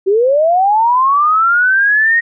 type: linear sweep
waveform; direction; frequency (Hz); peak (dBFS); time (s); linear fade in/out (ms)
sine; up; 370 to 1883; -8; 0.06-2.21; 20
effects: none